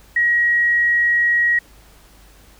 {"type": "tone", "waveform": "sine", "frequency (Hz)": 1900, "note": "A#6", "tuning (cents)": 33, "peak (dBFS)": -13, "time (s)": [0.16, 1.59], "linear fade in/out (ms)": 5, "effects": ["added 50 Hz sine -48 dBFS peak until 2.59 s", "pink hiss -50 dBFS RMS until 2.59 s"]}